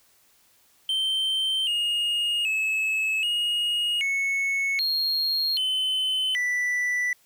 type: tone with pitch steps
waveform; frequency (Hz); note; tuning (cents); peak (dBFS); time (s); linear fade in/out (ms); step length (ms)
triangle; 3115 / 2855 / 2590 / 2872 / 2203 / 4252 / 3047 / 1973; G7 / F7 / E7 / F7 / C#7 / C8 / G7 / B6; -12 / +37 / -31 / +48 / -11 / +27 / -50 / -2; -21; 0.89-7.13; 2; 780
effects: white hiss -61 dBFS RMS until 7.25 s